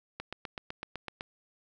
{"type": "click train", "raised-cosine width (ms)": 0.3, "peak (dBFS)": -21, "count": 9, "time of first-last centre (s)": [0.2, 1.209], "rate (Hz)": 7.93, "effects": []}